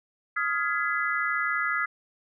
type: chord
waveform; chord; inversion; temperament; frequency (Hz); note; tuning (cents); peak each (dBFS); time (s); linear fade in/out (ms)
sine; F half-diminished seventh; third; just; 1257.2 / 1396.9 / 1676.3 / 2012; Eb6 / F6 / Ab6 / Cb7; +18 / 0 / +16 / +32; -30; 0.36-1.86; 10
effects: none